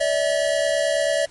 square tone pair together, 575.9 / 645 Hz, D5 / E5, -34 / -38 cents, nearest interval major second, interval 196 cents, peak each -22 dBFS, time 0-1.26 s, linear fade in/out 10 ms, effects pink hiss -49 dBFS RMS until 1.3 s + MP3 48 kbps

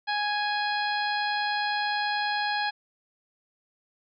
harmonic tone, 830.6 Hz, G#5, in tune, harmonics 1 / 2 / 3 / 4 / 5 / 6, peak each -28 / -30 / -37 / -37 / -35 / -41 dBFS, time 0.07-2.71 s, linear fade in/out 20 ms, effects none

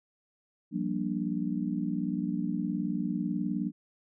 sine chord, G minor seventh, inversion third, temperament just, 176.4 / 196 / 235.2 / 294 Hz, F3 / G3 / Bb3 / D4, +18 / 0 / +16 / +2 cents, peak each -34 dBFS, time 0.71-3.72 s, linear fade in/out 50 ms, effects none

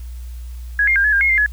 sine tone with pitch steps, 1664 / 2119 / 1602 / 1705 / 1605 / 2157 / 2098 / 1696 Hz, G#6 / C7 / G6 / G#6 / G6 / C#7 / C7 / G#6, +3 / +21 / +37 / +45 / +40 / -48 / +4 / +36 cents, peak -12 dBFS, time 0.79-1.462 s, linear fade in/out 2 ms, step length 84 ms, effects added 60 Hz sine -28 dBFS peak until 1.52 s + white hiss -50 dBFS RMS until 1.52 s

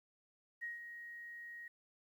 sine tone with ADSR envelope, 1883 Hz, A#6, 17 cents sharp, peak -39 dBFS, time 0.61-1.68 s, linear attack 24 ms, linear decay 150 ms, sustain -8 dB, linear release 4 ms, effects 12-bit

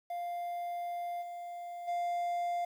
triangle tone with level steps, 698.5 Hz, F5, in tune, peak -33 / -38 / -29 dBFS, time 0.1-2.65 s, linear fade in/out 5 ms, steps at 1.21 / 1.87 s, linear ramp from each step 20 ms, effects 10-bit

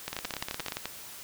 two click trains, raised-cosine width 0.2 ms, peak -16 / -15 dBFS, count 11 / 10, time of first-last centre 0.13-0.722 / 0.08-0.856 s, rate 16.9 / 11.6 Hz, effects white hiss -45 dBFS RMS until 1.23 s

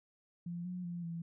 sine tone with pitch steps, 172.8 / 180.4 / 173.3 / 167.8 Hz, F3 / F#3 / F3 / E3, -18 / -44 / -13 / +31 cents, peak -38 dBFS, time 0.46-1.22 s, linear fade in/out 5 ms, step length 190 ms, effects none

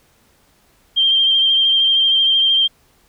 sine tone with vibrato, 3170 Hz, G7, 19 cents sharp, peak -11 dBFS, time 0.96-2.68 s, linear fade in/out 20 ms, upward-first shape triangle, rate 13 Hz, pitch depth 28 cents each way, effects pink hiss -56 dBFS RMS until 3.08 s

